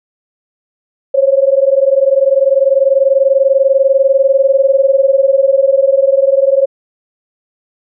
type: tone pair together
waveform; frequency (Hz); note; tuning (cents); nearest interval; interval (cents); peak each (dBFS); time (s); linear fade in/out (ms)
sine; 532.8 / 553; C5 / C#5; +31 / -4; minor second; 65; -10; 1.14-6.66; 10
effects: none